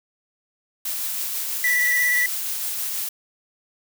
blue noise with tremolo, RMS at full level -26 dBFS, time 0.85-3.09 s, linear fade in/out 5 ms, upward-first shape triangle, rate 6.2 Hz, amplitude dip 25%
triangle tone with vibrato, 1964 Hz, B6, 10 cents flat, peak -16 dBFS, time 1.64-2.26 s, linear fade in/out 2 ms, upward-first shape triangle, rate 17 Hz, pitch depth 25 cents each way
effects none

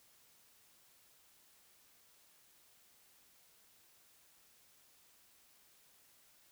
silence, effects white hiss -67 dBFS RMS until 6.51 s

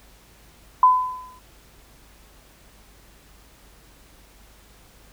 sine tone with exponential decay, 1010 Hz, B5, 39 cents sharp, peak -8 dBFS, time 0.83-1.39 s, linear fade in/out 2 ms, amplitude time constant 120 ms, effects added 50 Hz sine -53 dBFS peak until 5.12 s + pink hiss -53 dBFS RMS until 5.12 s

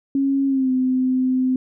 sine tone with pitch glide, 274 to 257.1 Hz, C#4 to C4, -20 to -30 cents, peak -16 dBFS, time 0.15-1.56 s, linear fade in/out 2 ms, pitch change -110 cents, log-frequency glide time 0.47-0.71 s, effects none

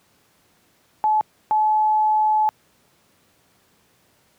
sine tone pair in turn, 859 / 859 Hz, A5 / A5, -42 / -42 cents, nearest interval unison, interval 0 cents, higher neither, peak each -15 dBFS, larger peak neither, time 1.04-1.21 / 1.51-2.49 s, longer second, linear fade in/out 0 ms, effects pink hiss -60 dBFS RMS until 4.38 s + high-pass 100 Hz 12 dB/octave

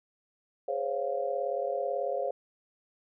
sine chord, Db major seventh, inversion second, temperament equal with one note detuned, 415.3 / 516.3 / 554.4 / 698.5 Hz, Ab4 / C5 / Db5 / F5, 0 / -23 / 0 / 0 cents, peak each -37 / -34 / -32 / -35 dBFS, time 0.68-2.31 s, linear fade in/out 5 ms, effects none

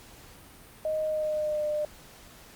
sine tone with pitch glide, 622.3 to 601.4 Hz, D#5 to D5, 0 to +41 cents, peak -26 dBFS, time 0.85-1.85 s, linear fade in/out 2 ms, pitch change -59 cents, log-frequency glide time 1.02-1.65 s, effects pink hiss -51 dBFS RMS until 2.55 s + Opus 48 kbps

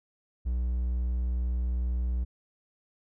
triangle tone, 61.1 Hz, B1, 18 cents flat, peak -24 dBFS, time 0.45-2.25 s, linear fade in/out 20 ms, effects none

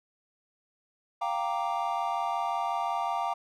triangle chord, G minor seventh, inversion third, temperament equal, 698.5 / 784 / 932.3 / 1174.7 Hz, F5 / G5 / Bb5 / D6, 0 / 0 / 0 / 0 cents, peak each -31 / -31 / -31 / -33 dBFS, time 1.21-3.34 s, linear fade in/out 10 ms, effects none

